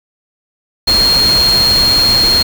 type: tone in noise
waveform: sine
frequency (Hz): 4244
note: C8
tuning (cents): +24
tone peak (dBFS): -8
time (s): 0.87-2.43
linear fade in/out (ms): 10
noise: pink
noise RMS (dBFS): -18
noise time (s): 0.87-2.43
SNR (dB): +7
effects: none